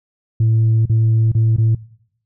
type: tone with dropouts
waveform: sine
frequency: 111.9 Hz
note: A2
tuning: 30 cents sharp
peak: -9 dBFS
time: 0.4-1.75 s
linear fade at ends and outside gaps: 5 ms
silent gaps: 0.856-0.896 / 1.318-1.349 / 1.564-1.581 s
effects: noise-tail reverb RT60 0.7 s tail -22 dB re dry + tanh soft clip ceiling -9 dBFS